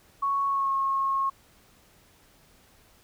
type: tone with pitch glide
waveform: sine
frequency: 1108.7 to 1086.5 Hz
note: C#6 to C#6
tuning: 0 to -35 cents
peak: -23 dBFS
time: 0.22-1.3 s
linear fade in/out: 10 ms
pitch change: -35 cents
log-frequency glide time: 0.47-0.72 s
effects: pink hiss -59 dBFS RMS until 3.03 s